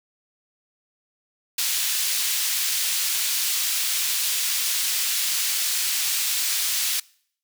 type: high-pass noise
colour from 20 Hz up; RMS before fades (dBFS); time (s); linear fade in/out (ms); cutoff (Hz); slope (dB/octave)
pink; -24; 1.58-7; 5; 3300; 12
effects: noise-tail reverb RT60 0.6 s tail -24 dB re dry

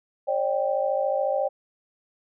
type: tone cluster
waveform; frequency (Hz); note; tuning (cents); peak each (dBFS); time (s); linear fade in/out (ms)
sine; 544 / 598 / 785; C#5 / D5 / G5; -33 / +31 / +2; -25 / -26 / -28; 0.27-1.49; 20
effects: none

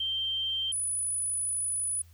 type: tone pair in turn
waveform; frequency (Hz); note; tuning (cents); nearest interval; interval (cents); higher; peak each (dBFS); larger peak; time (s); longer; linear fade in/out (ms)
sine; 3142 / 9926; G7 / D#9; +3 / -5; octave + minor sixth; 1992; second; -28; neither; 0-0.72 / 0.72-2.02; second; 5
effects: added 84 Hz sine -52 dBFS peak until 2.13 s + white hiss -65 dBFS RMS until 2.13 s

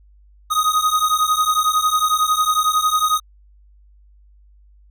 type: beating tone pair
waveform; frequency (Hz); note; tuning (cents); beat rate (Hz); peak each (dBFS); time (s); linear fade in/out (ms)
square; 1244.5 / 1255.5; D#6 / D#6; 0 / +15; 11; -19; 0.5-3.2; 20
effects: added 50 Hz sine -47 dBFS peak until 4.9 s

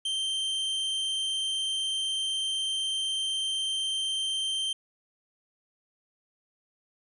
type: tone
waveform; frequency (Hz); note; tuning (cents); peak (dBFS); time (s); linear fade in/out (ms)
45% pulse; 3136; G7; 0; -27; 0.05-4.73; 5
effects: resampled to 24000 Hz + 11-bit

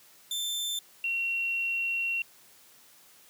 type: tone pair in turn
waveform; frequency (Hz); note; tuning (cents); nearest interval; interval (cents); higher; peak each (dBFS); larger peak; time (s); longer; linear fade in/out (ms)
sawtooth / sine; 3551 / 2735; A7 / F7; +15 / -37; perfect fourth; 452; first; -27; neither; 0.31-0.79 / 1.04-2.22; second; 2
effects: white hiss -57 dBFS RMS until 3.29 s + high-pass 100 Hz 12 dB/octave

